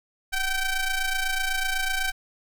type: ring-modulated tone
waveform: sawtooth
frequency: 770 Hz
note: G5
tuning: 31 cents flat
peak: -17 dBFS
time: 0.32-2.12 s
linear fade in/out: 20 ms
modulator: 784 Hz
effects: none